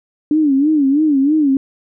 sine tone with vibrato, 290 Hz, D4, 22 cents flat, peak -10 dBFS, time 0.31-1.57 s, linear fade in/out 2 ms, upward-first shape sine, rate 3.1 Hz, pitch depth 140 cents each way, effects none

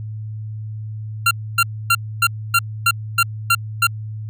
25% pulse tone bursts, 1380 Hz, F6, 21 cents flat, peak -8 dBFS, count 9, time 1.26-3.87 s, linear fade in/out 5 ms, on 50 ms, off 270 ms, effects added 108 Hz sine -26 dBFS peak until 4.29 s

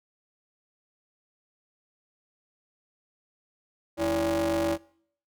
45% pulse ring-modulated tone, 122.3 Hz, B2, 16 cents flat, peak -21 dBFS, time 3.97-4.78 s, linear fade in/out 50 ms, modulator 452 Hz, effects noise-tail reverb RT60 0.6 s tail -23 dB re dry + high-pass 60 Hz 12 dB/octave

